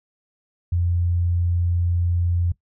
sine tone, 87 Hz, F2, 6 cents flat, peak -18 dBFS, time 0.72-2.52 s, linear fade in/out 5 ms, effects noise-tail reverb RT60 0.1 s tail -18 dB re dry

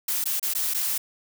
blue noise with dropouts, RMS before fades -26 dBFS, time 0.08-0.98 s, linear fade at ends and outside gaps 5 ms, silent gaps 0.241-0.256 / 0.397-0.427 / 0.537-0.549 / 0.738-0.745 s, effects none

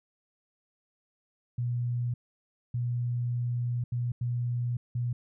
sine tone bursts at uneven times, 121.2 Hz, B2, 32 cents flat, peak -27 dBFS, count 5, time 1.58-2.14 / 2.74-3.84 / 3.92-4.12 / 4.21-4.77 / 4.95-5.13 s, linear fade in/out 5 ms, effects none

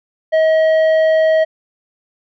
sine tone with tanh clipping, 636 Hz, D#5, 38 cents sharp, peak -11 dBFS, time 0.32-1.45 s, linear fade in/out 20 ms, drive 8 dB, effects none

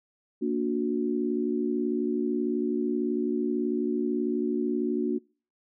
sine chord, Bb augmented, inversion none, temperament just, 233.1 / 291.4 / 364.2 Hz, Bb3 / D4 / F#4, 0 / -13 / -27 cents, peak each -29 dBFS, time 0.41-5.19 s, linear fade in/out 20 ms, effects noise-tail reverb RT60 0.4 s tail -26 dB re dry

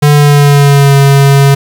square tone with pitch glide, 146.83 to 139.07 Hz, D3 to C#3, 0 to +6 cents, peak -3 dBFS, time 0.02-1.55 s, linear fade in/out 10 ms, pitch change -94 cents, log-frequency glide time 0.13-0.95 s, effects 7-bit

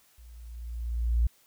sine tone with level ramp, 58.27 Hz, A#1, in tune, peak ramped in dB -48 to -19 dBFS, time 0.18-1.27 s, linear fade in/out 5 ms, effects white hiss -63 dBFS RMS until 1.46 s

